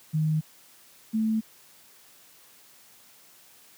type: tone pair in turn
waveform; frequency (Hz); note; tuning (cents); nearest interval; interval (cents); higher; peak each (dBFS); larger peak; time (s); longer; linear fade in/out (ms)
sine; 155.56 / 220; D#3 / A3; 0 / 0; tritone; 600; second; -21 / -22; first; 0.13-0.41 / 1.13-1.41; neither; 20
effects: white hiss -55 dBFS RMS until 3.77 s + high-pass 100 Hz 12 dB/octave